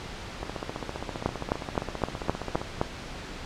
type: two click trains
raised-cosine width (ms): 1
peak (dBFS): -18 / -9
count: 34 / 7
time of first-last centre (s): 0.43-2.615 / 1.26-2.814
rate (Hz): 15.1 / 3.86
effects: pink hiss -39 dBFS RMS until 3.45 s + low-pass 5000 Hz 12 dB/octave